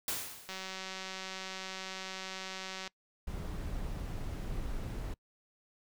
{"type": "noise with exponential decay", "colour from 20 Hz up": "white", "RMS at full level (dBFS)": -33, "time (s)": [0.08, 0.77], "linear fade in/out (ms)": 2, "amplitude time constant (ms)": 150}
{"type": "click train", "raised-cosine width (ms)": 0.2, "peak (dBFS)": -24, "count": 452, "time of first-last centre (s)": [0.49, 2.876], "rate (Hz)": 189}
{"type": "noise", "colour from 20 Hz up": "brown", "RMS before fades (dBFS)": -38, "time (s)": [3.27, 5.14], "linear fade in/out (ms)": 5}
{"effects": ["noise-tail reverb RT60 0.1 s tail -23 dB re dry"]}